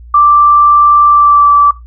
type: tone with pitch glide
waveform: sine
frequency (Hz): 1174.7 to 1159.9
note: D6 to D6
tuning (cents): 0 to -22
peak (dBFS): -3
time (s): 0.14-1.71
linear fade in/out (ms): 5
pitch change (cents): -22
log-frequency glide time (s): 1.08-1.51
effects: noise-tail reverb RT60 0.2 s tail -17 dB re dry + added 59 Hz sine -30 dBFS peak until 1.86 s